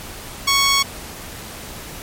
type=tone; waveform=10% pulse; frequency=1108.7 Hz; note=C#6; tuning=in tune; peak=-5 dBFS; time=0.47-0.83 s; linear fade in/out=10 ms; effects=pink hiss -34 dBFS RMS until 2.02 s + MP3 64 kbps